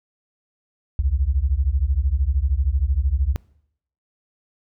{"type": "beating tone pair", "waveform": "sine", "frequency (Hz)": [61.74, 74.74], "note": ["B1", "D2"], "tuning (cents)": [0, 31], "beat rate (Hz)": 13, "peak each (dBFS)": -20, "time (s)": [0.99, 3.36], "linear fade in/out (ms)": 0, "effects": ["noise-tail reverb RT60 0.7 s tail -23 dB re dry"]}